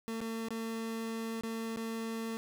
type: tone with dropouts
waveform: 30% pulse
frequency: 225.8 Hz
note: A3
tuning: 45 cents sharp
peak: -33 dBFS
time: 0.08-2.37 s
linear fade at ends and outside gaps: 0 ms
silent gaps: 0.205-0.214 / 0.485-0.506 / 1.41-1.435 / 1.762-1.772 s
effects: none